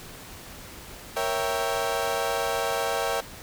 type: chord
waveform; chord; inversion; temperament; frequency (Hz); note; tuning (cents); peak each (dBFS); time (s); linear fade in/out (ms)
30% pulse; A# diminished seventh; none; equal; 466.2 / 554.4 / 659.3 / 784; A#4 / C#5 / E5 / G5; 0 / 0 / 0 / 0; -28; 1.16-3.21; 10
effects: pink hiss -43 dBFS RMS until 3.42 s